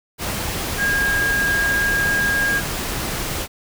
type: tone in noise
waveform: sine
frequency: 1626 Hz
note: G#6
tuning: 37 cents flat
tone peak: -17 dBFS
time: 0.77-2.62 s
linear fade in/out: 50 ms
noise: pink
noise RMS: -25 dBFS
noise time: 0.18-3.48 s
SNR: +5 dB
effects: none